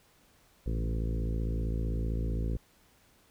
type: harmonic tone with a mistuned harmonic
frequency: 55.5 Hz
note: A1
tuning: 16 cents sharp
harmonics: 1 / 2 / 3 / 4 / 5 / 6 / 7 / 8 / 9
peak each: -30 / -36 / -40 / -42 / -44 / -46 / -47 / -48 / -49 dBFS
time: 0.66-2.57 s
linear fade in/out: 5 ms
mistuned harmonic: 2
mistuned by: +42 cents
effects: pink hiss -64 dBFS RMS until 3.3 s